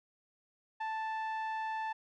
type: tone with low-pass filter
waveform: sawtooth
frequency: 880 Hz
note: A5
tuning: in tune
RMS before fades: -37 dBFS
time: 0.8-1.93 s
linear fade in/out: 10 ms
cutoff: 1800 Hz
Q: 0.83
effects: none